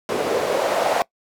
white noise with band-pass filter sweep, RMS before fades -21 dBFS, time 0.09-1.02 s, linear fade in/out 0 ms, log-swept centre 410 to 700 Hz, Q 3.2, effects noise-tail reverb RT60 0.1 s tail -22 dB re dry

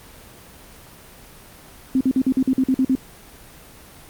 sine tone bursts, 261.6 Hz, C4, in tune, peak -14 dBFS, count 10, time 1.95-2.953 s, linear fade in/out 2 ms, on 58 ms, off 47 ms, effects pink hiss -44 dBFS RMS until 4.09 s + Opus 24 kbps

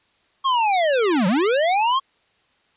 square linear two-way sweep, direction down then up, 1100 to 170.4 to 1100 Hz, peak -17 dBFS, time 0.44-2 s, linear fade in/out 20 ms, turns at 1.27 s, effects white hiss -62 dBFS RMS until 2.76 s + resampled to 8000 Hz

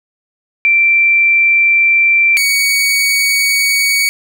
sine / sawtooth tone pair in turn, 2349 / 2245 Hz, D7 / C#7, 0 / +21 cents, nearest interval minor second, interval 79 cents, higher first, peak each -7 dBFS, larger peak neither, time 0.65-2.37 / 2.37-4.09 s, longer neither, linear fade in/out 0 ms, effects none

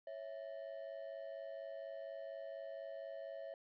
triangle ring-modulated tone, 605 Hz, D#5, 49 cents flat, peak -40 dBFS, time 0.07-3.54 s, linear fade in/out 2 ms, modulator 52.1 Hz, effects resampled to 11025 Hz + 13-bit

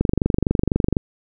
click train, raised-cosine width 3 ms, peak -4 dBFS, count 24, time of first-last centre 0.01-0.968 s, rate 24 Hz, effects none

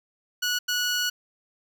15% pulse tone bursts at uneven times, 1466 Hz, F#6, 16 cents flat, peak -17 dBFS, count 2, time 0.42-0.59 / 0.68-1.1 s, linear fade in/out 10 ms, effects none

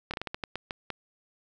slowing click train, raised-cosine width 0.3 ms, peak -17 dBFS, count 10, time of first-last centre 0.11-0.903 s, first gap 27 ms, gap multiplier 1.28, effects none

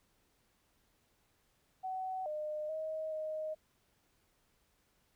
sine tone with pitch steps, 752 / 608 / 630 / 623 Hz, F#5 / D#5 / D#5 / D#5, +28 / -40 / +21 / +2 cents, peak -36 dBFS, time 1.83-3.55 s, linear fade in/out 20 ms, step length 430 ms, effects pink hiss -74 dBFS RMS until 5.15 s

